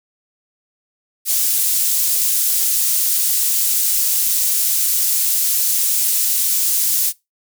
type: high-pass noise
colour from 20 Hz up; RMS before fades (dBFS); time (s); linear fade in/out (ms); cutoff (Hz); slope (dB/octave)
pink; -17; 1.25-7.13; 50; 8500; 12
effects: noise-tail reverb RT60 0.2 s tail -21 dB re dry